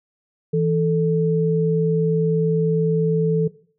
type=tone pair together; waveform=sine; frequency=163.01 / 440 Hz; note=E3 / A4; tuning=-19 / 0 cents; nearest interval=octave + perfect fourth; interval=1719 cents; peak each=-19 dBFS; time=0.53-3.48 s; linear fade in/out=10 ms; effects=noise-tail reverb RT60 0.5 s tail -18 dB re dry